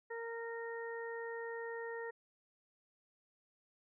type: harmonic tone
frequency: 462 Hz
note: A#4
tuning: 16 cents flat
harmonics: 1 / 2 / 3 / 4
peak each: -42 / -49 / -55 / -47 dBFS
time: 0.1-2.11 s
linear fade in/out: 10 ms
effects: none